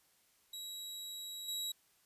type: tone with level steps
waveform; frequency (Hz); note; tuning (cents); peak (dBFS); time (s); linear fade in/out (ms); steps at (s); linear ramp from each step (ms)
sawtooth; 3869; B7; -36; -40 / -34; 0.53-1.72; 5; 1.48; 5
effects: white hiss -71 dBFS RMS until 2.05 s + resampled to 32000 Hz